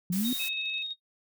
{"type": "exponential sweep", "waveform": "sine", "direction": "up", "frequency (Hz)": [171.9, 261.6], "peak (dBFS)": -26, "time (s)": [0.1, 0.33], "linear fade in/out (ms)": 2}
{"type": "noise", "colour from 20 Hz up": "blue", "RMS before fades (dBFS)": -36, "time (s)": [0.12, 0.49], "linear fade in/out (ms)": 10}
{"type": "tone with tremolo", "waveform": "sine", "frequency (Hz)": 3729, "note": "A#7", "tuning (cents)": 0, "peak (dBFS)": -30, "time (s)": [0.24, 0.94], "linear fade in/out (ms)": 20, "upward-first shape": "square", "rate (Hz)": 12, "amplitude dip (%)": 35}
{"type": "tone", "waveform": "sine", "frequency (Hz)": 2587, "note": "E7", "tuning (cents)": -33, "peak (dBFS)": -33, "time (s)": [0.39, 0.83], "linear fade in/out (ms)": 10}
{"effects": ["noise-tail reverb RT60 0.1 s tail -17 dB re dry"]}